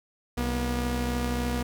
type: tone pair together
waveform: sawtooth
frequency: 63.41 / 240.5 Hz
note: B1 / B3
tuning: +46 / -46 cents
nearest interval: octave + major seventh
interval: 2308 cents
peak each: -25 dBFS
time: 0.37-1.63 s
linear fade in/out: 10 ms
effects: none